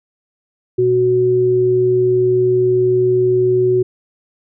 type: tone pair together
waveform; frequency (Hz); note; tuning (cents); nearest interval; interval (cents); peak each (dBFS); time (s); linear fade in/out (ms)
sine; 122.76 / 370; B2 / F#4; -10 / 0; octave + perfect fifth; 1910; -21 / -11; 0.78-3.83; 10
effects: none